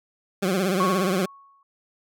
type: tone with vibrato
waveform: 20% pulse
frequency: 187.9 Hz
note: F#3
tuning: 27 cents sharp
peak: -16 dBFS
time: 0.42-1.26 s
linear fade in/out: 10 ms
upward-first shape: triangle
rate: 17 Hz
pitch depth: 140 cents each way
type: tone with exponential decay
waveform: sine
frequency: 1106 Hz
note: C#6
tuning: 4 cents flat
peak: -19 dBFS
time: 0.8-1.63 s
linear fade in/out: 2 ms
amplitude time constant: 180 ms
effects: none